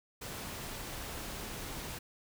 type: noise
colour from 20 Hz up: pink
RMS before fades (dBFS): -42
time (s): 0.21-1.99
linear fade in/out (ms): 10
effects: none